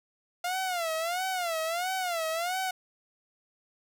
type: tone with vibrato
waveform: sawtooth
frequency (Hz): 696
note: F5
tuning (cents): -6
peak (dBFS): -25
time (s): 0.44-2.71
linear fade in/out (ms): 5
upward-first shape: sine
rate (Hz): 1.5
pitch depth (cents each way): 150
effects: none